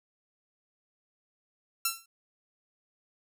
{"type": "tone with exponential decay", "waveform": "5% pulse", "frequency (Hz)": 1349, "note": "E6", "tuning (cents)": 40, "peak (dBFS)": -12, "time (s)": [1.85, 2.06], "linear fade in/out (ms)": 5, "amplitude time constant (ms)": 45, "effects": []}